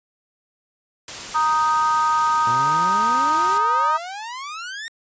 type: noise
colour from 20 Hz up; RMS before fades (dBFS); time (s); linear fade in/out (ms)
white; -32; 1.08-3.58; 2
type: harmonic tone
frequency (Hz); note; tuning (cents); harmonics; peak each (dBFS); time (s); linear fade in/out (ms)
311.1; D#4; 0; 3 / 4 / 5; -20 / -18 / -31; 1.34-3.98; 20
type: exponential sweep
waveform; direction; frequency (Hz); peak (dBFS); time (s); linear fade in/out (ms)
sawtooth; up; 115 to 1864.7; -26; 2.47-4.88; 0
effects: resampled to 16000 Hz